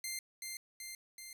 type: tone with echo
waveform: 10% pulse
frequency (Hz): 2093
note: C7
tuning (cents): 0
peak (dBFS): -29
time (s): 0.04-0.19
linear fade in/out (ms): 2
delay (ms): 380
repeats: 3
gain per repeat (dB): -3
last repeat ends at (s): 1.33
effects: 11-bit